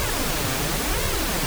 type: noise with flanger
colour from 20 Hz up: pink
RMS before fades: -24 dBFS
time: 0-1.46 s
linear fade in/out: 0 ms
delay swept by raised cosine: 1.8 to 7.6 ms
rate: 0.95 Hz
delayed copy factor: +0.75
effects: none